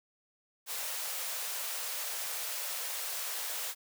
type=high-pass noise; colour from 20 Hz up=white; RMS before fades=-37 dBFS; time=0.66-3.75 s; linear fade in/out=50 ms; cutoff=450 Hz; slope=96 dB/octave; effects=none